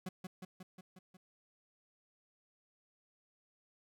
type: tone with echo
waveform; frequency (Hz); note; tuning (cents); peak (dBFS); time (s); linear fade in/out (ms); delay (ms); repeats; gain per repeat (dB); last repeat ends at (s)
40% pulse; 184.6; F#3; -4; -38; 0.06-0.09; 5; 180; 6; -3; 1.17
effects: none